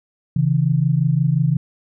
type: tone pair together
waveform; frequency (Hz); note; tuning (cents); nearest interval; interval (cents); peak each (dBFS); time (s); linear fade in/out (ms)
sine; 135.3 / 161; C#3 / E3; -42 / -41; minor third; 301; -17; 0.36-1.57; 5
effects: none